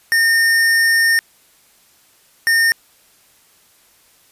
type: tone pair in turn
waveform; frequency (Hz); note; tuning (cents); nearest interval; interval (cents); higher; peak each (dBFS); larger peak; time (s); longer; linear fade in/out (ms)
square; 1824 / 1824; A#6 / A#6; -38 / -38; unison; 0; neither; -12; neither; 0.12-1.19 / 2.47-2.72; first; 0
effects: white hiss -53 dBFS RMS until 4.31 s + resampled to 32000 Hz